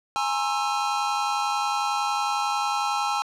square tone cluster, 829 / 920 / 1070 / 1327 Hz, G#5 / A#5 / C6 / E6, -3 / -23 / +38 / +11 cents, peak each -27 / -33 / -32 / -29 dBFS, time 0.16-3.22 s, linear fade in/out 0 ms, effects low-pass 7000 Hz 12 dB/octave

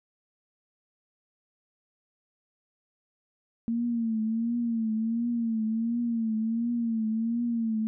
sine tone with vibrato, 228.3 Hz, A#3, 36 cents flat, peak -25 dBFS, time 3.68-7.87 s, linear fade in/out 0 ms, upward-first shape triangle, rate 1.4 Hz, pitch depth 87 cents each way, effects none

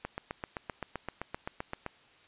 click train, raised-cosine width 0.5 ms, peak -20 dBFS, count 15, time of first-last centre 0.05-1.863 s, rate 7.72 Hz, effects white hiss -60 dBFS RMS until 2.27 s + resampled to 8000 Hz

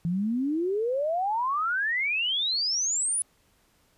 sine exponential sweep, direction up, 163.7 to 10220 Hz, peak -24 dBFS, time 0.05-3.22 s, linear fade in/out 0 ms, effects pink hiss -65 dBFS RMS until 3.97 s + resampled to 32000 Hz

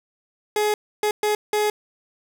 30% pulse tone bursts at uneven times, 421 Hz, G#4, 24 cents sharp, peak -16 dBFS, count 4, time 0.56-0.74 / 1.03-1.11 / 1.23-1.35 / 1.53-1.7 s, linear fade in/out 2 ms, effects none

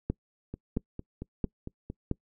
two click trains, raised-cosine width 3 ms, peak -24 / -15 dBFS, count 7 / 4, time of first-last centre 0.54-1.901 / 0.1-2.113 s, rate 4.41 / 1.49 Hz, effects noise-tail reverb RT60 0.1 s tail -25 dB re dry

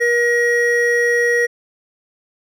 triangle tone pair together, 477.7 / 1897.1 Hz, A#4 / A#6, +42 / +30 cents, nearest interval 2 octaves, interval 2388 cents, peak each -14 dBFS, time 0-1.47 s, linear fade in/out 20 ms, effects none

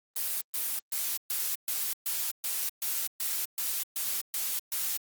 blue noise bursts, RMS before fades -31 dBFS, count 13, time 0.16-4.97 s, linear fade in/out 2 ms, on 250 ms, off 130 ms, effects Opus 24 kbps

